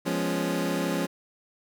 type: chord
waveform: 25% pulse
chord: C# dominant seventh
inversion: first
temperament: equal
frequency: 174.61 / 207.7 / 246.9 / 277.2 Hz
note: E#3 / G#3 / B3 / C#4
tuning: 0 / 0 / 0 / 0 cents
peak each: -26 / -29 / -32 / -26 dBFS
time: 0.05-1.07 s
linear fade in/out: 20 ms
effects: none